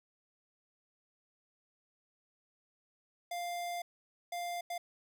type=tone bursts at uneven times; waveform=square; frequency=698.5 Hz; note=F5; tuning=in tune; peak=-37 dBFS; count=3; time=3.31-3.82 / 4.32-4.61 / 4.7-4.78 s; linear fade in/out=5 ms; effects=none